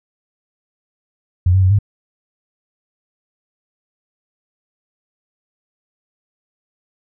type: tone with pitch steps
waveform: sine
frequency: 89.4 / 95.1 / 93.1 / 102.1 Hz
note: F2 / F#2 / F#2 / G#2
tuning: +41 / +48 / +11 / -29 cents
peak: -9 dBFS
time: 1.46-1.788 s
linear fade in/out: 5 ms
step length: 82 ms
effects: none